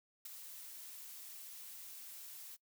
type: noise with ADSR envelope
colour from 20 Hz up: blue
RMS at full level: -45 dBFS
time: 0.25-2.57 s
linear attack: 6 ms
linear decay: 18 ms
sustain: -6 dB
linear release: 29 ms
effects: noise-tail reverb RT60 0.1 s tail -21 dB re dry